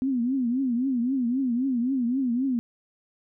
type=tone with vibrato; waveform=sine; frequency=252.2 Hz; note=B3; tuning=36 cents sharp; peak=-22 dBFS; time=0.02-2.59 s; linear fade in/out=0 ms; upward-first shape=triangle; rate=3.8 Hz; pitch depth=170 cents each way; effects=none